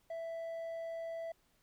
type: tone with hard clipping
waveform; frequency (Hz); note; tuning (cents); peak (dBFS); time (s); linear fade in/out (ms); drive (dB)
sine; 661; E5; +5; -40; 0.1-1.32; 5; 3
effects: pink hiss -73 dBFS RMS until 1.62 s